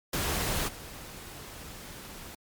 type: noise with level steps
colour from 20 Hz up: pink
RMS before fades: -30 / -44 dBFS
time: 0.13-2.35 s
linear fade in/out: 5 ms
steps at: 0.67 s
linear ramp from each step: 20 ms
effects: MP3 96 kbps